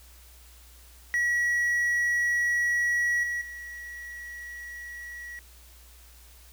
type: tone with level steps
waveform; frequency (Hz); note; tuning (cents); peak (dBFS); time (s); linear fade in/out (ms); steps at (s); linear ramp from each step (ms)
triangle; 1924; B6; -46; -21 / -26 / -36; 1.14-5.39; 0; 3.23 / 3.41; 5
effects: added 60 Hz sine -51 dBFS peak until 6.52 s + white hiss -55 dBFS RMS until 6.52 s